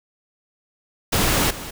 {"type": "noise with echo", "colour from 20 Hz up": "pink", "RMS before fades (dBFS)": -19, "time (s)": [1.12, 1.51], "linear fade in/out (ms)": 10, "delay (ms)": 200, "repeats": 1, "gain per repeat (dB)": -14, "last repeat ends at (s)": 1.71, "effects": []}